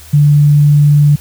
sine tone, 146.5 Hz, D3, 4 cents flat, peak -4 dBFS, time 0.13-1.16 s, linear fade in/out 10 ms, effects added 77 Hz sine -36 dBFS peak until 1.2 s + white hiss -37 dBFS RMS until 1.2 s

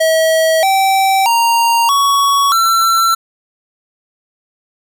square tone with pitch steps, 643 / 773.5 / 930.6 / 1119.5 / 1346.8 Hz, E5 / G5 / A#5 / C#6 / E6, -43 / -23 / -3 / +17 / +37 cents, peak -10 dBFS, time 0-3.15 s, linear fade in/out 10 ms, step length 630 ms, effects none

